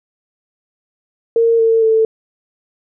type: tone with pitch steps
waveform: sine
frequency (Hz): 460 / 451.8 / 443.8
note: A#4 / A4 / A4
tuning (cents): -23 / +46 / +15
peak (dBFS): -9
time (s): 1.36-2.05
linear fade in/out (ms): 2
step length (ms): 230
effects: none